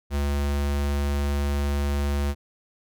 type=tone; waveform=square; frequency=71.3 Hz; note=C#2; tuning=49 cents sharp; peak=-23 dBFS; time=0.1-2.35 s; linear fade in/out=50 ms; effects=none